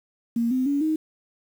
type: tone with pitch steps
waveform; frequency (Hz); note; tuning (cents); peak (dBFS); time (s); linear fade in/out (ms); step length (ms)
sine; 233.1 / 257.2 / 283.7 / 313; A#3 / C4 / C#4 / D#4; 0 / -30 / +40 / +10; -20; 0.36-0.96; 5; 150
effects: 8-bit